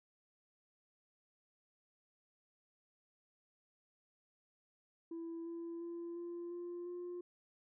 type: tone with pitch steps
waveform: sine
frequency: 332.6 / 336.7 / 340.8 / 344.9 / 349.1 / 353.4 Hz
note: E4 / E4 / F4 / F4 / F4 / F4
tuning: +16 / +37 / -42 / -22 / -1 / +21 cents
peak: -40 dBFS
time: 5.11-7.21 s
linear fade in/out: 5 ms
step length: 350 ms
effects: tanh soft clip ceiling -40 dBFS